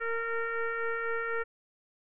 sine tone with frequency modulation, 920 Hz, A#5, 23 cents flat, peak -29 dBFS, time 0-1.44 s, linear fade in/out 20 ms, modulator 459 Hz, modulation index 2.2, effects none

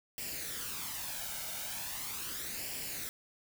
white noise with flanger, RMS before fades -40 dBFS, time 0.18-3.09 s, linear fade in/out 0 ms, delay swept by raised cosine 0.39 to 1.37 ms, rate 0.39 Hz, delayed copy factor +0.6, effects none

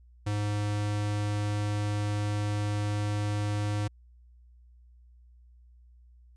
square tone, 103.9 Hz, G#2, 1 cent sharp, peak -28 dBFS, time 0.26-3.88 s, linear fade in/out 10 ms, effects added 60 Hz sine -53 dBFS peak until 6.36 s + resampled to 22050 Hz

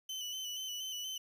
30% pulse tone with vibrato, 3012 Hz, F#7, 30 cents sharp, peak -36 dBFS, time 0.09-1.18 s, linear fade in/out 5 ms, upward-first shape square, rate 4.2 Hz, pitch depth 31 cents each way, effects none

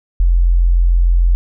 sine tone, 43.34 Hz, F1, 12 cents flat, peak -8 dBFS, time 0.2-1.35 s, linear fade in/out 0 ms, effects none

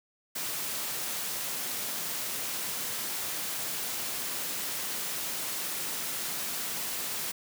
white high-pass noise, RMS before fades -34 dBFS, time 0.35-7.32 s, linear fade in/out 10 ms, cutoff 110 Hz, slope 24 dB/octave, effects none

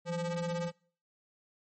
square ring-modulated tone, 175.1 Hz, F3, 5 cents sharp, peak -30 dBFS, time 0.05-0.72 s, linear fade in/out 50 ms, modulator 342 Hz, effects noise-tail reverb RT60 0.5 s tail -25 dB re dry + MP3 32 kbps

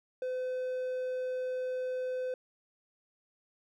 triangle tone, 509 Hz, C5, 48 cents flat, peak -30 dBFS, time 0.22-2.34 s, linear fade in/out 2 ms, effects none

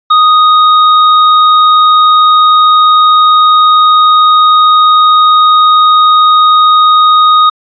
sine tone with hard clipping, 1244.5 Hz, D#6, in tune, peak -4 dBFS, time 0.1-7.5 s, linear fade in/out 10 ms, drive 18 dB, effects resampled to 11025 Hz

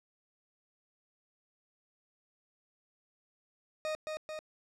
40% pulse tone with echo, 620 Hz, D#5, 6 cents flat, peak -32 dBFS, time 3.85-3.95 s, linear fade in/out 0 ms, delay 220 ms, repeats 2, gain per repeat -3 dB, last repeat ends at 4.39 s, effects low-pass 7000 Hz 12 dB/octave

